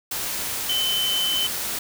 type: tone in noise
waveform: sine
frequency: 3054 Hz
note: G7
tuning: 46 cents flat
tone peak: -21 dBFS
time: 0.69-1.47 s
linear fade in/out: 5 ms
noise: white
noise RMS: -28 dBFS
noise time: 0.11-1.79 s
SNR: +4 dB
effects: none